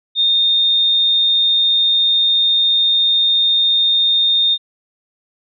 sine tone, 3657 Hz, A#7, 34 cents flat, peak -11 dBFS, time 0.15-4.58 s, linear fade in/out 50 ms, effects none

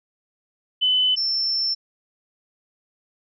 sine tone pair in turn, 3017 / 5366 Hz, F#7 / E8, +33 / +30 cents, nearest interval minor seventh, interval 997 cents, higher second, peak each -16 / -20 dBFS, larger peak first, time 0.81-1.16 / 1.16-1.75 s, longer second, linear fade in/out 20 ms, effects none

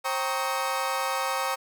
35% pulse tone cluster, 533 / 782 / 930 / 1116 / 1269 Hz, C5 / G5 / A#5 / C#6 / D#6, +32 / -4 / -4 / +11 / +34 cents, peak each -31 dBFS, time 0.04-1.56 s, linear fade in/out 20 ms, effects none

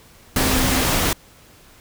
sine tone in noise, 259.4 Hz, C4, 15 cents flat, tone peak -24 dBFS, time 0.36-0.84 s, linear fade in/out 2 ms, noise pink, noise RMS -19 dBFS, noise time 0.36-1.13 s, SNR -8 dB, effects pink hiss -49 dBFS RMS until 1.8 s

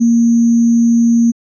sine tone with sample-and-hold, 233.1 Hz, A#3, in tune, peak -7 dBFS, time 0-1.32 s, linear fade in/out 20 ms, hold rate 6300 Hz, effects resampled to 24000 Hz

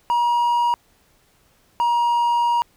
triangle tone pair in turn, 954 / 949.2 Hz, A#5 / A#5, +40 / +31 cents, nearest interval unison, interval 9 cents, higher first, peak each -14 dBFS, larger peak neither, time 0.1-0.74 / 1.8-2.62 s, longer second, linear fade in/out 0 ms, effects pink hiss -59 dBFS RMS until 2.76 s

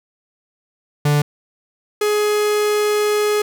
45% pulse tone pair in turn, 146.83 / 419.4 Hz, D3 / G#4, 0 / +17 cents, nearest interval octave + tritone, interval 1817 cents, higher second, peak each -13 / -15 dBFS, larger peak first, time 1.05-1.22 / 2.01-3.42 s, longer second, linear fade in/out 5 ms, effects none

